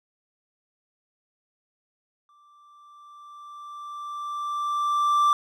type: tone with exponential growth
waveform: triangle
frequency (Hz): 1174.7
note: D6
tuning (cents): 0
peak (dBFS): -14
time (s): 2.29-5.33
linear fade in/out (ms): 1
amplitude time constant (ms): 660
effects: none